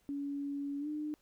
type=tone with pitch glide; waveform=sine; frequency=282.9 to 301.5 Hz; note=C#4 to D4; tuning=+35 to +46 cents; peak=-35 dBFS; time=0.09-1.14 s; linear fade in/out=0 ms; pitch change=+111 cents; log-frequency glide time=0.79-0.88 s; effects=pink hiss -72 dBFS RMS until 1.21 s